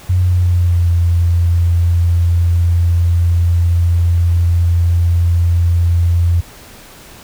sine tone with pitch glide, 90.7 to 85.91 Hz, F#2 to F2, -34 to -28 cents, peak -9 dBFS, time 0.09-6.41 s, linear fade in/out 10 ms, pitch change -94 cents, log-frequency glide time 0.2-0.9 s, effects pink hiss -38 dBFS RMS until 7.23 s

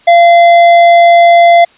sine tone with tanh clipping, 687 Hz, F5, 29 cents flat, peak -3 dBFS, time 0.07-1.65 s, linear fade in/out 10 ms, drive 11 dB, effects white hiss -44 dBFS RMS until 1.77 s + resampled to 8000 Hz

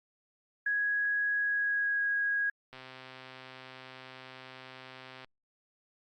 sine tone with pitch glide, 1663 to 1647.7 Hz, G#6 to G#6, +2 to -14 cents, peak -27 dBFS, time 0.66-2.5 s, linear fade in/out 5 ms, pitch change -16 cents, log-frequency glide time 1.35-2.04 s
click train, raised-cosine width 0.3 ms, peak -31 dBFS, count 328, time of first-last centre 2.73-5.245 s, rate 130 Hz
effects Opus 48 kbps

